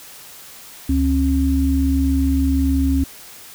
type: tone pair together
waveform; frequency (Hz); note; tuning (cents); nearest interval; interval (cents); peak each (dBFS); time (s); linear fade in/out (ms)
sine; 71.5 / 269.9; D2 / C#4; -46 / -46; octave + major seventh; 2300; -17; 0.89-3.04; 5
effects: white hiss -40 dBFS RMS until 3.54 s